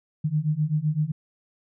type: beating tone pair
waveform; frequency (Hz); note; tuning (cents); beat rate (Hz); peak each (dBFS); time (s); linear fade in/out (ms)
sine; 148.6 / 156.4; D3 / D#3; +21 / +9; 7.8; -25 / -24; 0.24-1.12; 10
effects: none